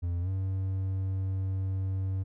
triangle tone with pitch glide, 86.9 to 95.31 Hz, F2 to G2, -8 to -48 cents, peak -26 dBFS, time 0.02-2.24 s, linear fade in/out 20 ms, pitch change +160 cents, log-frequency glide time 0.21-0.29 s, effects none

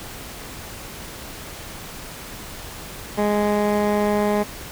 15% pulse tone with low-pass filter, 207.7 Hz, G#3, in tune, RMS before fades -20 dBFS, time 3.17-4.44 s, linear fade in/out 20 ms, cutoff 1500 Hz, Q 0.91, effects pink hiss -36 dBFS RMS until 4.71 s

